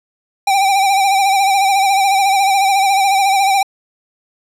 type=tone with vibrato; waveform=square; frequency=784 Hz; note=G5; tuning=in tune; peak=-11 dBFS; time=0.47-3.63 s; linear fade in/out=5 ms; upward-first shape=sine; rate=14 Hz; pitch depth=51 cents each way; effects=low-pass 12000 Hz 12 dB/octave